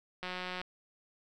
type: click train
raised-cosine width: 0.3 ms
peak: -23 dBFS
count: 71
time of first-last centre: 0.23-0.615 s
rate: 182 Hz
effects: none